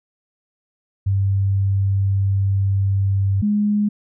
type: tone pair in turn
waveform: sine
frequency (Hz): 98 / 207.7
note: G2 / G#3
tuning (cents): 0 / 0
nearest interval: octave + minor second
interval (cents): 1300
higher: second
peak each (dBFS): -15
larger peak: neither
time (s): 1.06-3.42 / 3.42-3.89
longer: first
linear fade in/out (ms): 10
effects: none